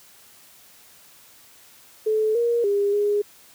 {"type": "tone with pitch steps", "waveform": "sine", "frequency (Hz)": [433.6, 471.6, 404.2, 412.3], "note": ["A4", "A#4", "G#4", "G#4"], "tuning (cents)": [-25, 20, -47, -13], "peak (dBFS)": -18, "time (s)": [2.06, 3.22], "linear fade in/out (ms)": 10, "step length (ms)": 290, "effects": ["white hiss -51 dBFS RMS until 3.54 s", "high-pass 60 Hz 12 dB/octave"]}